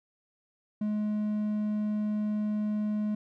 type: tone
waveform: triangle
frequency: 211.1 Hz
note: G#3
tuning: 29 cents sharp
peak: -25 dBFS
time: 0.81-3.15 s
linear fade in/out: 5 ms
effects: none